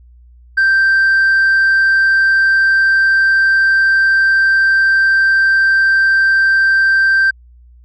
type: tone with tanh clipping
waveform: sine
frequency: 1568 Hz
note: G6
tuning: in tune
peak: -9 dBFS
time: 0.57-7.31 s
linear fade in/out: 10 ms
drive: 1 dB
effects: added 60 Hz sine -40 dBFS peak until 7.84 s